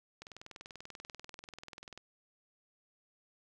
click train, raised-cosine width 0.2 ms, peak -30 dBFS, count 37, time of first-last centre 0.22-1.976 s, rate 20.5 Hz, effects none

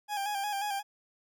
40% pulse tone with vibrato, 812 Hz, G#5, 39 cents flat, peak -30 dBFS, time 0.08-0.83 s, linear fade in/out 50 ms, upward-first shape square, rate 5.6 Hz, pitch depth 43 cents each way, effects none

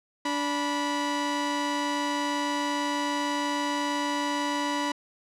sawtooth tone pair together, 290.7 / 978.4 Hz, D4 / B5, -18 / -16 cents, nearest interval octave + major sixth, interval 2102 cents, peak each -25 dBFS, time 0.25-4.92 s, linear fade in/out 5 ms, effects low-pass 7000 Hz 12 dB/octave

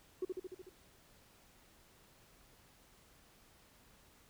sine tone with echo, 370 Hz, F#4, in tune, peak -32 dBFS, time 0.22-0.25 s, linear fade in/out 5 ms, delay 74 ms, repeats 6, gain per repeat -3 dB, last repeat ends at 0.694 s, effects tanh soft clip ceiling -31 dBFS + pink hiss -65 dBFS RMS until 4.29 s

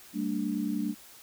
sine chord, G suspended second, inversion none, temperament equal with one note detuned, 196 / 225.8 / 293.7 Hz, G3 / A3 / D4, 0 / +45 / 0 cents, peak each -33 / -32 / -32 dBFS, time 0.13-0.95 s, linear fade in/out 50 ms, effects white hiss -52 dBFS RMS until 1.22 s

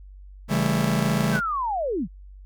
45% pulse chord, A dominant seventh, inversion first, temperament just, 137.5 / 165 / 198 / 220 Hz, C#3 / E3 / G3 / A3, -14 / +2 / +18 / 0 cents, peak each -26 dBFS, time 0.48-1.41 s, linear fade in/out 50 ms
sine linear sweep, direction down, 1600 to 138.59 Hz, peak -23 dBFS, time 1.31-2.08 s, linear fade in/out 50 ms
effects added 48 Hz sine -41 dBFS peak until 2.45 s

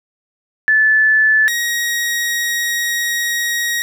sine / sawtooth tone pair in turn, 1741 / 1889.5 Hz, A6 / A#6, -19 / +23 cents, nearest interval minor second, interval 142 cents, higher second, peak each -9 / -13 dBFS, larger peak first, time 0.68-1.48 / 1.48-3.82 s, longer second, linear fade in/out 0 ms, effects none

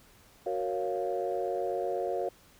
sine chord, Gb major seventh, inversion none, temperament equal, 370 / 466.2 / 554.4 / 698.5 Hz, Gb4 / Bb4 / Db5 / F5, 0 / 0 / 0 / 0 cents, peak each -34 dBFS, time 0.46-2.29 s, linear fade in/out 5 ms, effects tanh soft clip ceiling -20 dBFS + pink hiss -59 dBFS RMS until 2.59 s

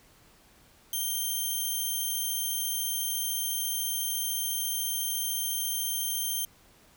5% pulse tone, 3157 Hz, G7, 12 cents sharp, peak -20 dBFS, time 0.93-6.45 s, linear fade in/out 2 ms, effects pink hiss -59 dBFS RMS until 6.96 s

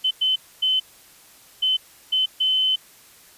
sine tone bursts at uneven times, 3051 Hz, G7, 48 cents flat, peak -17 dBFS, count 6, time 0.04-0.11 / 0.21-0.36 / 0.62-0.8 / 1.62-1.77 / 2.12-2.26 / 2.4-2.76 s, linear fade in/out 10 ms, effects white hiss -50 dBFS RMS until 3.37 s + resampled to 32000 Hz

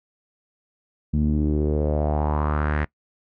sawtooth tone with low-pass filter sweep, 75 Hz, D2, 37 cents sharp, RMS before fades -22 dBFS, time 1.13-2.85 s, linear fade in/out 10 ms, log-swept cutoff 200 to 1900 Hz, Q 3.6, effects noise-tail reverb RT60 0.1 s tail -22 dB re dry

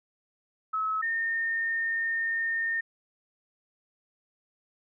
sine tone pair in turn, 1291 / 1825.7 Hz, E6 / A#6, -37 / -37 cents, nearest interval tritone, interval 600 cents, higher second, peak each -26 dBFS, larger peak neither, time 0.73-1.02 / 1.02-2.81 s, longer second, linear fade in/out 10 ms, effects none

